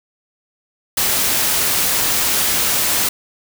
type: noise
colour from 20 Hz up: white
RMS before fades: -17 dBFS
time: 0.97-3.09 s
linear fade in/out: 5 ms
effects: none